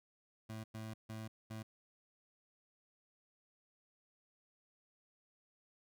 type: tone bursts at uneven times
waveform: 25% pulse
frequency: 110 Hz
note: A2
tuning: in tune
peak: -40 dBFS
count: 4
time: 0.49-0.64 / 0.74-0.94 / 1.09-1.28 / 1.5-1.63 s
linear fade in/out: 10 ms
effects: none